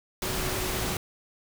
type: tone in noise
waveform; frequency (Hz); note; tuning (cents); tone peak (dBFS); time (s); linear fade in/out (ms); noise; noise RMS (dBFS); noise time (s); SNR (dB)
sine; 370.5; F#4; +2; -37; 0.22-0.97; 2; pink; -30; 0.22-0.97; -10
effects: none